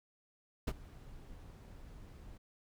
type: noise with ADSR envelope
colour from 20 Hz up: brown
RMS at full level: -29 dBFS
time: 0.67-2.38 s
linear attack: 9 ms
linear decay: 43 ms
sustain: -23 dB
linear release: 11 ms
effects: none